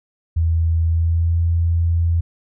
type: tone with pitch glide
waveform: sine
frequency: 82.2 to 84.17 Hz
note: E2 to E2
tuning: -4 to +37 cents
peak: -14 dBFS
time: 0.36-2.21 s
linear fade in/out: 10 ms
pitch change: +41 cents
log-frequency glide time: 0.85-1.38 s
effects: none